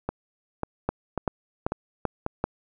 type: two click trains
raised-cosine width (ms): 1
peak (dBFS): -13 / -10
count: 5 / 5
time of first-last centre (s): 0.09-2.264 / 0.89-2.44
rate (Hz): 1.84 / 2.58
effects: none